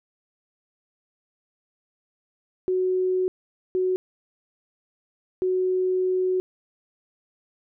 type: tone bursts at uneven times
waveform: sine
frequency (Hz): 370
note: F#4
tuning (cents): 0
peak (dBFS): -20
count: 3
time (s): 2.68-3.28 / 3.75-3.96 / 5.42-6.4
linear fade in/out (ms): 0
effects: none